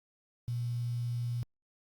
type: tone with quantisation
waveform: sine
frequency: 120.1 Hz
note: B2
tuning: 48 cents flat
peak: -31 dBFS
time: 0.48-1.43 s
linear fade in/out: 0 ms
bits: 9
effects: Opus 48 kbps